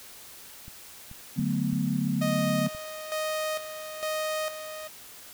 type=clicks; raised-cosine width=5 ms; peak=-32 dBFS; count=5; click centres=0.681 / 1.114 / 1.395 / 1.731 / 2.749 s
type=chord; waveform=sine; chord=B minor seventh; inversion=first; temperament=equal; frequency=146.83 / 185 / 220 / 246.9 Hz; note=D3 / F#3 / A3 / B3; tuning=0 / 0 / 0 / 0 cents; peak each=-30 dBFS; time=1.36-2.69 s; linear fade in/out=20 ms
type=tone with tremolo; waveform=sawtooth; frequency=622.3 Hz; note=D#5; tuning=in tune; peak=-24 dBFS; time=2.21-4.88 s; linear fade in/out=10 ms; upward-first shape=square; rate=1.1 Hz; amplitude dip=65%
effects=white hiss -47 dBFS RMS until 5.33 s